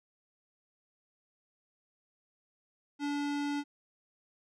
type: tone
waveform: square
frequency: 288.2 Hz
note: D4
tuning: 33 cents flat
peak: -32 dBFS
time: 2.99-3.64 s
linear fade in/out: 50 ms
effects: low-pass 6000 Hz 12 dB/octave